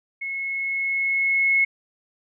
sine tone with level ramp, 2181 Hz, C#7, 29 cents flat, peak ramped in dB -27 to -15 dBFS, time 0.21-1.65 s, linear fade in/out 10 ms, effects none

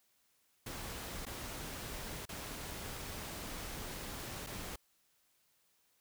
pink noise with dropouts, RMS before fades -44 dBFS, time 0.66-4.76 s, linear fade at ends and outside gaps 5 ms, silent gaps 1.254-1.264 / 2.255-2.29 / 4.465-4.469 s, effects white hiss -74 dBFS RMS until 6 s

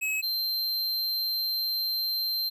square tone pair in turn, 2563 / 4139 Hz, E7 / C8, -49 / -20 cents, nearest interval minor sixth, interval 829 cents, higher second, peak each -27 dBFS, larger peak neither, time 0.01-0.22 / 0.22-2.5 s, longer second, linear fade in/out 20 ms, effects none

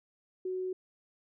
sine tone, 370.8 Hz, F#4, 4 cents sharp, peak -32 dBFS, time 0.45-0.73 s, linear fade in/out 5 ms, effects none

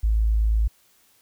sine tone, 54.3 Hz, A1, 22 cents flat, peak -17 dBFS, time 0.03-0.68 s, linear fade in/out 10 ms, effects white hiss -60 dBFS RMS until 1.21 s

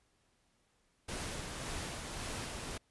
pink noise with tremolo, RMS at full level -40 dBFS, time 1.08-2.78 s, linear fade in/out 10 ms, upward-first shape sine, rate 1.8 Hz, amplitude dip 30%, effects pink hiss -74 dBFS RMS until 2.9 s + resampled to 24000 Hz

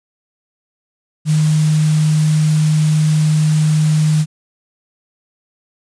sine tone in noise, 154.4 Hz, D#3, 13 cents flat, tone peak -10 dBFS, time 1.25-4.26 s, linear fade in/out 50 ms, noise white, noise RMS -28 dBFS, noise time 1.25-4.26 s, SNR +15 dB, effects resampled to 22050 Hz

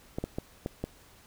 clicks, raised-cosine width 2 ms, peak -18 dBFS, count 5, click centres 0.185 / 0.24 / 0.385 / 0.661 / 0.84 s, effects pink hiss -57 dBFS RMS until 1.26 s

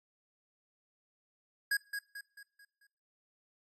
square tone with echo, 1647 Hz, G#6, 15 cents flat, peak -29 dBFS, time 1.71-1.77 s, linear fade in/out 5 ms, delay 220 ms, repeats 5, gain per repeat -7 dB, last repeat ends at 2.87 s, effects noise-tail reverb RT60 0.6 s tail -23 dB re dry + AAC 64 kbps

